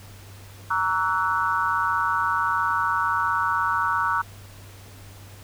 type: chord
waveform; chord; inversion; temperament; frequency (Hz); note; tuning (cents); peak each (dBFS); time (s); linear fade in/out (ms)
sine; F# dominant seventh; first; equal with one note detuned; 932.3 / 1134 / 1318.5 / 1480; A#5 / C#6 / E6 / F#6; 0 / +39 / 0 / 0; -26; 0.7-4.22; 10
effects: added 98 Hz sine -43 dBFS peak until 5.43 s + pink hiss -48 dBFS RMS until 5.43 s